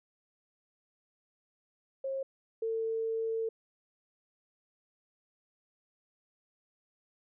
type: tone pair in turn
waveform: sine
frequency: 538 / 449.4 Hz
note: C5 / A4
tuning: +48 / +37 cents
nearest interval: minor third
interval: 311 cents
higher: first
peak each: -32 / -30 dBFS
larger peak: second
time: 2.04-2.23 / 2.62-3.49 s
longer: second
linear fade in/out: 5 ms
effects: none